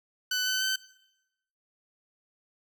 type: tone with pitch steps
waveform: 15% pulse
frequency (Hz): 1500 / 1516.6 / 1533.3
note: F#6 / F#6 / G6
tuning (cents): +23 / +42 / -39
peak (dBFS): -20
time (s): 0.31-0.76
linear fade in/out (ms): 5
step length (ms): 150
effects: noise-tail reverb RT60 0.9 s tail -21 dB re dry